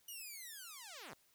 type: linear sweep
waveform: 5% pulse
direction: down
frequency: 2960 to 102.2 Hz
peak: -38 dBFS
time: 0.08-1.14 s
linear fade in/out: 5 ms
effects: white hiss -72 dBFS RMS until 1.34 s